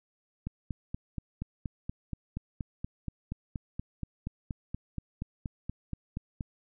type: click train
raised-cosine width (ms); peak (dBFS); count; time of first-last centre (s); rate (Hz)
5; -22; 26; 0.47-6.408; 4.21
effects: none